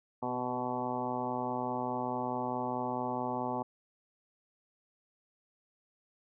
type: harmonic tone with a mistuned harmonic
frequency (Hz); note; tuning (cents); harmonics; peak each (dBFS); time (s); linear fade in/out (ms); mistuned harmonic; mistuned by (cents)
124.7; B2; +17; 1 / 2 / 3 / 4 / 5 / 6 / 7 / 8 / 9; -45 / -38 / -42 / -42 / -41 / -40 / -37 / -44 / -44; 0.22-3.63; 10; 3; +20
effects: none